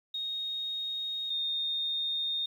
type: tone pair in turn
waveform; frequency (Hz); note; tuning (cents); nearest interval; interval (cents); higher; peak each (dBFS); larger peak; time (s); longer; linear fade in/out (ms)
sine; 3729 / 3673; A#7 / A#7; 0 / -26; unison; 26; first; -32 / -29; second; 0.14-1.3 / 1.3-2.46; neither; 5
effects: 10-bit